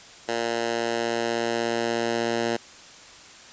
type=tone with high-pass filter sweep; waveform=10% pulse; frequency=116.54 Hz; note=A#2; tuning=in tune; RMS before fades=-26 dBFS; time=0.28-2.57 s; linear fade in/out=10 ms; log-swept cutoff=400 to 250 Hz; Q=0.8; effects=white hiss -46 dBFS RMS until 3.52 s + resampled to 16000 Hz